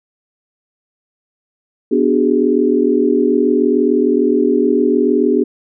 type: chord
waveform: sine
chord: G# half-diminished seventh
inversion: first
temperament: equal with one note detuned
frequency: 246.9 / 293.7 / 376 / 415.3 Hz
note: B3 / D4 / F#4 / G#4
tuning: 0 / 0 / +28 / 0 cents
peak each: -16 dBFS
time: 1.91-5.44 s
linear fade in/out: 10 ms
effects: none